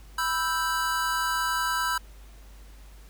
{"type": "chord", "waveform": "square", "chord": "E minor", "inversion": "second", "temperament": "equal", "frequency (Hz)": [987.8, 1318.5, 1568], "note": ["B5", "E6", "G6"], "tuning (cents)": [0, 0, 0], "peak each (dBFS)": -30, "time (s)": [0.18, 1.98], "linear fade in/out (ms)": 5, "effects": ["added 50 Hz sine -45 dBFS peak until 3.09 s", "pink hiss -56 dBFS RMS until 3.09 s"]}